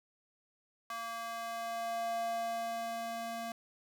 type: tone with high-pass filter sweep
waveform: square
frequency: 230.2 Hz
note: A#3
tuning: 22 cents flat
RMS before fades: -38 dBFS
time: 0.9-3.52 s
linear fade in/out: 2 ms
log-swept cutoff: 1000 to 460 Hz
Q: 3.8
effects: none